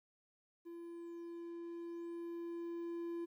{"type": "tone with level ramp", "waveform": "triangle", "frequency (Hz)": 340, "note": "F4", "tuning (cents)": -46, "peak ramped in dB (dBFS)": [-45, -37], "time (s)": [0.65, 3.26], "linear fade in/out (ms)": 20, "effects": ["13-bit"]}